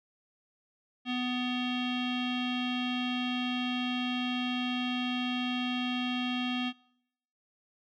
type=tone with low-pass filter; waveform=square; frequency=249.2 Hz; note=B3; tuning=16 cents sharp; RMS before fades=-32 dBFS; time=1.05-6.73 s; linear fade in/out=50 ms; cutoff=3100 Hz; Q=7.5; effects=noise-tail reverb RT60 0.8 s tail -25 dB re dry